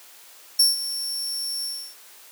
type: tone with ADSR envelope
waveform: sawtooth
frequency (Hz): 5450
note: F8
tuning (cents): -43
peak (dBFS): -10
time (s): 0.59-1.96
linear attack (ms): 7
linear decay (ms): 160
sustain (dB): -14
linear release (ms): 320
effects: white hiss -48 dBFS RMS until 2.31 s + high-pass 400 Hz 12 dB/octave